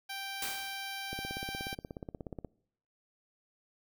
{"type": "tone", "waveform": "10% pulse", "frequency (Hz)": 784, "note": "G5", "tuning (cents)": 0, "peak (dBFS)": -30, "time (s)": [0.09, 1.75], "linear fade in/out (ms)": 10}
{"type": "noise with exponential decay", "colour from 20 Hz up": "white", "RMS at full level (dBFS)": -35, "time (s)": [0.42, 0.98], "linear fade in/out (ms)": 2, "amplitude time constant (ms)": 120}
{"type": "click train", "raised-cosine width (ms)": 2, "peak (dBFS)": -27, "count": 23, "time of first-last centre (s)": [1.13, 2.447], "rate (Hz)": 16.7}
{"effects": ["noise-tail reverb RT60 0.7 s tail -24 dB re dry"]}